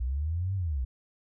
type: linear two-way sweep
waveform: sine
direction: up then down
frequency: 58.27 to 98.9 to 58.27 Hz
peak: -27 dBFS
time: 0-0.85 s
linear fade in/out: 10 ms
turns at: 0.55 s
effects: none